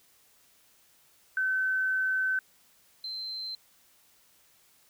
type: tone pair in turn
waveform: sine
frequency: 1528 / 4104 Hz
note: G6 / C8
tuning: -45 / -34 cents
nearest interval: octave + perfect fourth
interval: 1711 cents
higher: second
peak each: -25 / -34 dBFS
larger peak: first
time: 1.37-2.39 / 3.04-3.55 s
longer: first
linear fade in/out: 2 ms
effects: white hiss -63 dBFS RMS until 4.89 s